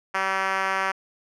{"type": "tone with band-pass filter", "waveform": "5% pulse", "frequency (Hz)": 191.9, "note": "G3", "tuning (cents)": -37, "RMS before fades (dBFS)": -25, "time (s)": [0.14, 0.92], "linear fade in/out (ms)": 10, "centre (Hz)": 1300, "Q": 0.89, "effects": []}